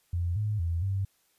sine tone with pitch steps, 86.6 / 105.9 / 84.2 / 97.3 Hz, F2 / G#2 / E2 / G2, -14 / +34 / +37 / -12 cents, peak -26 dBFS, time 0.13-1.05 s, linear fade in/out 5 ms, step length 230 ms, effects white hiss -69 dBFS RMS until 1.38 s + resampled to 32000 Hz

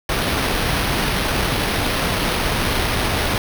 pink noise with sample-and-hold, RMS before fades -20 dBFS, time 0.09-3.38 s, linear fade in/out 2 ms, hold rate 7350 Hz, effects none

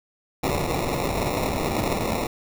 blue noise with sample-and-hold, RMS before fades -25 dBFS, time 0.43-2.27 s, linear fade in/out 5 ms, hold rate 1575 Hz, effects none

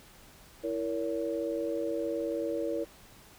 sine chord, A# diminished, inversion second, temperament equal with one note detuned, 329.6 / 466.2 / 565 Hz, E4 / A#4 / C#5, 0 / 0 / +33 cents, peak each -34 dBFS, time 0.63-2.85 s, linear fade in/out 20 ms, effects pink hiss -55 dBFS RMS until 3.38 s

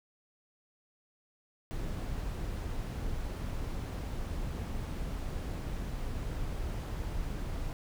brown noise, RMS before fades -36 dBFS, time 1.71-7.73 s, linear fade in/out 0 ms, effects none

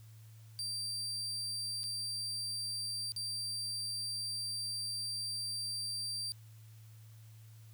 35% pulse tone with dropouts, 4699 Hz, D8, in tune, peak -35 dBFS, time 0.59-6.32 s, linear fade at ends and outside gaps 0 ms, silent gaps 1.833-1.839 / 3.12-3.163 s, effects added 110 Hz sine -52 dBFS peak until 7.73 s + white hiss -66 dBFS RMS until 7.73 s

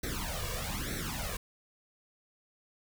pink noise with flanger, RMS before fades -36 dBFS, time 0.03-1.37 s, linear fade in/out 5 ms, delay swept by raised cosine 0.5 to 1.8 ms, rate 1.1 Hz, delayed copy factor +0.9, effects none

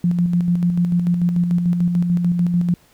sine tone with tremolo, 174.61 Hz, F3, in tune, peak -13 dBFS, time 0.04-2.74 s, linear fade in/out 2 ms, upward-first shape square, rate 6.8 Hz, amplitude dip 40%, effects pink hiss -54 dBFS RMS until 2.93 s

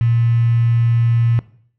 sine tone with quantisation, 116.9 Hz, A#2, 5 cents sharp, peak -12 dBFS, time 0.01-1.39 s, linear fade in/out 0 ms, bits 5, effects noise-tail reverb RT60 0.6 s tail -19 dB re dry + low-pass 2000 Hz 12 dB/octave

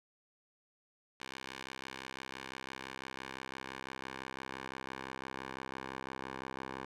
10% pulse tone with band-pass filter sweep, 65.9 Hz, C2, 13 cents sharp, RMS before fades -45 dBFS, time 1.2-6.85 s, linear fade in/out 5 ms, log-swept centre 2700 to 1100 Hz, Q 0.78, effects none

